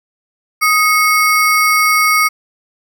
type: ring-modulated tone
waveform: square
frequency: 1716 Hz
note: A6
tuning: 44 cents flat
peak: -7 dBFS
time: 0.61-2.29 s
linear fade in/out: 20 ms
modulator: 466 Hz
effects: none